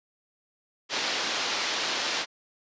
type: low-pass noise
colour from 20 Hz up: white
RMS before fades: -29 dBFS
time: 0.89-2.26 s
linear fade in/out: 50 ms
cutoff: 5300 Hz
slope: 24 dB/octave
effects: high-pass 300 Hz 12 dB/octave + resampled to 16000 Hz